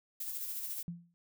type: noise with tremolo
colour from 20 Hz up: violet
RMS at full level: -38 dBFS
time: 0.2-0.83 s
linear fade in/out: 5 ms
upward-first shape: sine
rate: 14 Hz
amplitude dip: 40%
type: tone with exponential decay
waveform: sine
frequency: 171.6 Hz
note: F3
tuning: 30 cents flat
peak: -34 dBFS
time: 0.88-1.14 s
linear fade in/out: 0 ms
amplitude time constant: 56 ms
effects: none